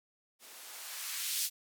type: noise with band-pass filter sweep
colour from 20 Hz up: violet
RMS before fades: -39 dBFS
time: 0.39-1.5 s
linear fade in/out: 50 ms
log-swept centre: 260 to 4100 Hz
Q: 0.77
effects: none